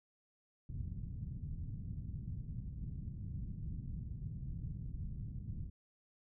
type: low-pass noise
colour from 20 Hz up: white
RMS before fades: -43 dBFS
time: 0.69-5.7 s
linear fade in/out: 5 ms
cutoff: 150 Hz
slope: 24 dB/octave
effects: none